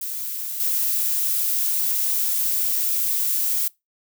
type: noise with level steps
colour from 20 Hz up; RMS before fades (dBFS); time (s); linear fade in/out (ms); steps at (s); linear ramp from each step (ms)
violet; -29 / -22; 0.01-3.68; 5; 0.6; 2
effects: noise-tail reverb RT60 0.2 s tail -23 dB re dry